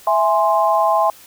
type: chord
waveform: sine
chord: E augmented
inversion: none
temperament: equal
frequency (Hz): 659.3 / 830.6 / 1046.5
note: E5 / G#5 / B#5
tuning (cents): 0 / 0 / 0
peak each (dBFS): -17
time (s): 0.07-1.1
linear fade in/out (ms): 2
effects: white hiss -44 dBFS RMS until 1.26 s